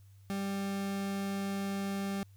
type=tone; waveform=40% pulse; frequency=197.1 Hz; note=G3; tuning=10 cents sharp; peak=-32 dBFS; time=0.3-2.23 s; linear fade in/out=0 ms; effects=added 98 Hz sine -54 dBFS peak until 2.36 s + white hiss -71 dBFS RMS until 2.36 s